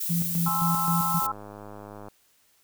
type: noise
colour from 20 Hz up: violet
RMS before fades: -30 dBFS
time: 0-1.27 s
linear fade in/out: 10 ms
type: tone with tremolo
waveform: sine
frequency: 170 Hz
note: F3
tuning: 46 cents flat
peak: -23 dBFS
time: 0.09-1.2 s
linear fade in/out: 20 ms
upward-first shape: square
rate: 3.8 Hz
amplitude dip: 65%
type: chord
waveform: sine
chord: Ab augmented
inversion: none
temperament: equal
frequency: 830.6 / 1046.5 / 1318.5 Hz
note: Ab5 / C6 / E6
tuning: 0 / 0 / 0 cents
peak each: -31 / -31 / -28 dBFS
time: 0.46-1.32 s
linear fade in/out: 5 ms
type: click train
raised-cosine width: 1 ms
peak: -28 dBFS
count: 90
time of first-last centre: 1.22-2.084 s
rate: 103 Hz
effects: white hiss -64 dBFS RMS until 2.63 s